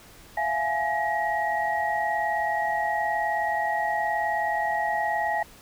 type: tone cluster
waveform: sine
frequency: 672 / 711 / 840 / 1900 Hz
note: E5 / F5 / G#5 / A#6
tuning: +33 / +31 / +19 / +33 cents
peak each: -30 / -34 / -26 / -29 dBFS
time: 0.37-5.43 s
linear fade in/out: 5 ms
effects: pink hiss -50 dBFS RMS until 5.61 s